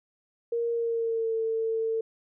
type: tone with pitch glide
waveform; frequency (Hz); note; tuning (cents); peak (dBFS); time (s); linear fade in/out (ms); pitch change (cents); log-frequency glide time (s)
sine; 467.6 to 448.6; A#4 to A4; +5 to +34; -25; 0.52-2.01; 5; -71; 0.72-1.34
effects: none

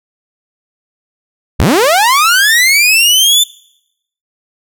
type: linear sweep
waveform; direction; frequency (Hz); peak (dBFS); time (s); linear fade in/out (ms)
sawtooth; up; 30.66 to 3563; -3; 1.59-3.44; 10
effects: noise-tail reverb RT60 0.8 s tail -23 dB re dry

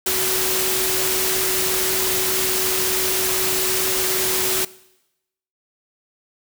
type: tone in noise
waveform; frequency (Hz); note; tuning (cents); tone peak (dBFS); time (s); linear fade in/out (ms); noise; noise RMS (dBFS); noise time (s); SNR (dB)
sine; 374.9; F#4; +23; -27; 0.06-4.65; 5; white; -21; 0.06-4.65; -9
effects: noise-tail reverb RT60 0.9 s tail -20 dB re dry

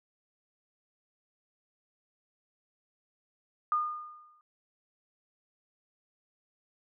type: tone with exponential decay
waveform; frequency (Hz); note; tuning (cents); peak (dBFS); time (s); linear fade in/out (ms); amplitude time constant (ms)
sine; 1219; D#6; -36; -23; 3.72-4.41; 1; 150
effects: none

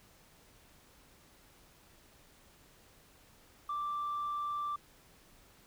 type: tone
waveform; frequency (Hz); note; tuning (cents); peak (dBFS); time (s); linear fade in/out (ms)
sine; 1174.7; D6; 0; -32; 3.69-4.76; 5
effects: tanh soft clip ceiling -31 dBFS + pink hiss -62 dBFS RMS until 5.66 s

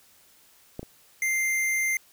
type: clicks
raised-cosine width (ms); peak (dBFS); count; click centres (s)
2; -20 / -26; 2; 0.794 / 0.83
type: tone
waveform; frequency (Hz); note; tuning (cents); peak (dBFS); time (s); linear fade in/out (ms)
square; 2093; C7; 0; -24; 1.22-1.97; 2
effects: white hiss -58 dBFS RMS until 2.12 s

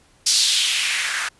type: noise with band-pass filter sweep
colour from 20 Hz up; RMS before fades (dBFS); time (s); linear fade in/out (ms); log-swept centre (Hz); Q
blue; -20; 0.26-1.29; 10; 5000 to 1400; 2.6
effects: pink hiss -56 dBFS RMS until 1.39 s + resampled to 24000 Hz

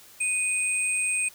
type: tone pair together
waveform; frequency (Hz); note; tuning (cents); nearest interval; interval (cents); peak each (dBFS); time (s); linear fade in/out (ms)
sine; 2489 / 8455; D#7 / C9; 0 / +17; octave + major sixth; 2117; -26; 0.2-1.29; 10
effects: white hiss -51 dBFS RMS until 1.34 s

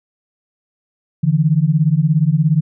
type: beating tone pair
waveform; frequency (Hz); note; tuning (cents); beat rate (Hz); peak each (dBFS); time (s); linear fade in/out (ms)
sine; 146.83 / 163.83; D3 / E3; 0 / -10; 17; -14; 1.23-2.61; 10
effects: none

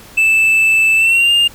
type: tone with pitch glide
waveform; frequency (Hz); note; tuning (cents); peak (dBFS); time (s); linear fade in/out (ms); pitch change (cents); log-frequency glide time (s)
triangle; 2637 to 2810; E7 to F7; 0 to +10; -7; 0.17-1.48; 10; +110; 0.97-1.31
effects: pink hiss -39 dBFS RMS until 1.54 s

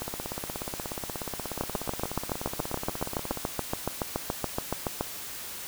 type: two click trains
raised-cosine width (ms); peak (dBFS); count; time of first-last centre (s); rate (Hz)
1; -13 / -19; 25 / 57; 1.61-5.009 / 0.02-3.373; 7.06 / 16.7
effects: white hiss -39 dBFS RMS until 5.67 s

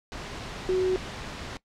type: tone in noise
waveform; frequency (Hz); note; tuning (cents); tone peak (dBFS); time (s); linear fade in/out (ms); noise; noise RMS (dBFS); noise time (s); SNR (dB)
sine; 371.5; F#4; +7; -21; 0.69-0.96; 0; pink; -37; 0.12-1.57; +13
effects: noise-tail reverb RT60 0.1 s tail -19 dB re dry + low-pass 5000 Hz 12 dB/octave

